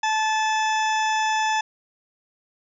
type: harmonic tone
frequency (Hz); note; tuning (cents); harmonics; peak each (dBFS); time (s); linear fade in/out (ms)
870; A5; -20; 1 / 2 / 3 / 4 / 6 / 7 / 8; -21 / -27 / -31 / -33 / -37 / -38 / -39; 0.03-1.61; 5
effects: none